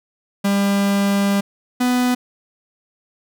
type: tone pair in turn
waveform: 45% pulse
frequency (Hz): 199.5 / 248.6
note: G3 / B3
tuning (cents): +31 / +12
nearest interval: major third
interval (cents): 381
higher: second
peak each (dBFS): -15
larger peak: neither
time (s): 0.44-1.41 / 1.8-2.15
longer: first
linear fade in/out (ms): 10
effects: none